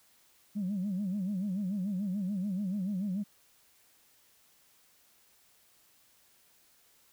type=tone with vibrato; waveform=sine; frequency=194.4 Hz; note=G3; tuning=14 cents flat; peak=-29 dBFS; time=0.55-3.24 s; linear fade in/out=20 ms; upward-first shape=sine; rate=6.9 Hz; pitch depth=140 cents each way; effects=tanh soft clip ceiling -27 dBFS + white hiss -65 dBFS RMS until 7.12 s